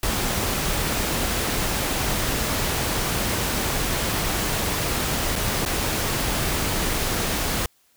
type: noise with dropouts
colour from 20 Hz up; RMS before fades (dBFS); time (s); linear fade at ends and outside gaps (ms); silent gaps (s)
pink; -24; 0.03-7.66; 2; 5.356-5.36 / 5.652-5.66
effects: white hiss -62 dBFS RMS until 7.96 s